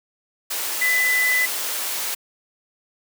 sine tone in noise, 2002 Hz, B6, 23 cents sharp, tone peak -17 dBFS, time 0.81-1.46 s, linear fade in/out 10 ms, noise white, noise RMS -26 dBFS, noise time 0.5-2.15 s, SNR +6 dB, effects high-pass 400 Hz 12 dB/octave

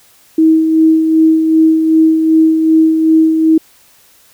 sine tone with tremolo, 319.3 Hz, D#4, 45 cents sharp, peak -4 dBFS, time 0.38-3.58 s, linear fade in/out 5 ms, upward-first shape sine, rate 2.6 Hz, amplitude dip 45%, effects white hiss -47 dBFS RMS until 4.33 s

